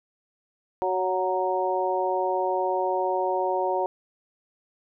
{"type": "harmonic tone with a mistuned harmonic", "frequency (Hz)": 186, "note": "F#3", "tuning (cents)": 9, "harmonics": [2, 3, 4, 5], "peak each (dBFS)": [-28, -28, -28, -28], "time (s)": [0.82, 3.86], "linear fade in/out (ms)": 0, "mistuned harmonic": 4, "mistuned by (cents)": -20, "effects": []}